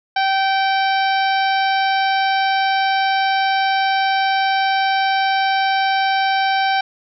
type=harmonic tone; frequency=775 Hz; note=G5; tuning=20 cents flat; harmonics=1 / 2 / 3 / 4 / 5 / 6 / 7; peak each=-16 / -22 / -26 / -28 / -30 / -32 / -33 dBFS; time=0.16-6.81 s; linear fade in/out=5 ms; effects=none